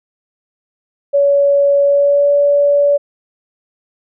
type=tone with pitch glide; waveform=sine; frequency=565 to 573.2 Hz; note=C#5 to D5; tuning=+33 to -42 cents; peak=-8 dBFS; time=1.13-2.98 s; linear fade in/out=20 ms; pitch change=+25 cents; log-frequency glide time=1.83-2.32 s; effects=none